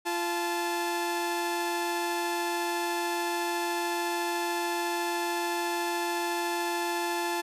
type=tone pair together; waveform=sawtooth; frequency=345.4 / 870.4 Hz; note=F4 / A5; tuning=-19 / -19 cents; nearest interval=octave + major third; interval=1600 cents; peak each=-27 dBFS; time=0.05-7.42 s; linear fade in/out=20 ms; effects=resampled to 32000 Hz